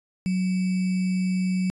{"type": "tone with sample-and-hold", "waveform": "sine", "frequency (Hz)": 185, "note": "F#3", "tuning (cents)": 0, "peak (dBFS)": -21, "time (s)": [0.26, 1.7], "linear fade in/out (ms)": 0, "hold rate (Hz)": 2450, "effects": ["resampled to 24000 Hz"]}